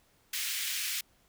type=high-pass noise; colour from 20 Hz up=pink; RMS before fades=-34 dBFS; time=0.33-1.01 s; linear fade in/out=5 ms; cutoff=2000 Hz; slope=24 dB/octave; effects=pink hiss -67 dBFS RMS until 1.28 s